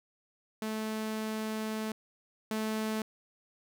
sawtooth tone pair in turn, 217.9 / 217.9 Hz, A3 / A3, -17 / -17 cents, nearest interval unison, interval 0 cents, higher neither, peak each -29 / -27 dBFS, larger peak second, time 0.62-1.92 / 2.51-3.02 s, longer first, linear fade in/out 2 ms, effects none

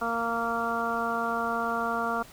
harmonic tone, 231.5 Hz, A#3, 12 cents flat, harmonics 1 / 2 / 3 / 4 / 5 / 6, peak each -35 / -35 / -32 / -35 / -32 / -32 dBFS, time 0.01-2.23 s, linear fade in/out 10 ms, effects pink hiss -50 dBFS RMS until 2.32 s

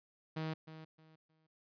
sawtooth tone with echo, 158.3 Hz, D#3, 30 cents sharp, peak -33 dBFS, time 0.36-0.54 s, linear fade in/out 10 ms, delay 310 ms, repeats 3, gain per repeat -12 dB, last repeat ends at 1.47 s, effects resampled to 11025 Hz

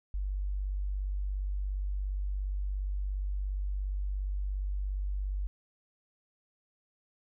sine tone, 48.59 Hz, G1, 15 cents flat, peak -30 dBFS, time 0.14-5.47 s, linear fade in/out 0 ms, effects none

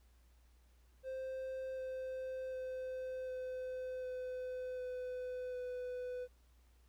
triangle tone with pitch steps, 523.3 / 519.1 / 514.9 / 510.8 / 506.6 / 502.6 / 498.5 Hz, C5 / C5 / C5 / C5 / B4 / B4 / B4, 0 / -14 / -28 / -42 / +44 / +30 / +16 cents, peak -38 dBFS, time 1.03-6.28 s, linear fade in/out 50 ms, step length 750 ms, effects added 60 Hz sine -64 dBFS peak until 6.88 s + pink hiss -75 dBFS RMS until 6.88 s

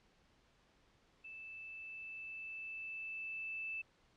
sine tone with level ramp, 2637 Hz, E7, in tune, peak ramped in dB -48 to -39 dBFS, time 1.24-3.82 s, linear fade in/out 10 ms, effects pink hiss -71 dBFS RMS until 4.16 s + low-pass 5000 Hz 12 dB/octave

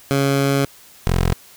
15% pulse tone pair in turn, 138.59 / 43.65 Hz, C#3 / F1, 0 / 0 cents, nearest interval octave + minor sixth, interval 2000 cents, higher first, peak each -9 dBFS, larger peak neither, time 0.11-0.65 / 1.07-1.33 s, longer first, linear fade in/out 0 ms, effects white hiss -46 dBFS RMS until 1.56 s

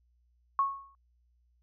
sine tone with exponential decay, 1100 Hz, C#6, 14 cents flat, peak -21 dBFS, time 0.59-0.95 s, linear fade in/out 1 ms, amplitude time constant 77 ms, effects added 60 Hz sine -66 dBFS peak until 1.62 s

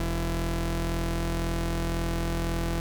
sawtooth tone pair together, 41.92 / 167.7 Hz, E1 / E3, +30 / +30 cents, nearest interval 2 octaves, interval 2400 cents, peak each -24 / -25 dBFS, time 0-2.8 s, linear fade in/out 0 ms, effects none

